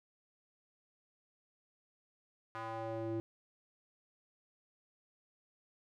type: tone with band-pass filter sweep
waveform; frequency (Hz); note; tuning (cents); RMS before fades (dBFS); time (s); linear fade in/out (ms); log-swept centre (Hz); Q
square; 112.8; A2; +44; -40; 2.55-3.2; 0; 1200 to 320; 2
effects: none